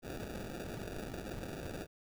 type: noise with sample-and-hold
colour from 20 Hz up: violet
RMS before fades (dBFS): -43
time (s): 0.02-1.87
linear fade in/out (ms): 50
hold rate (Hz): 1050
effects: none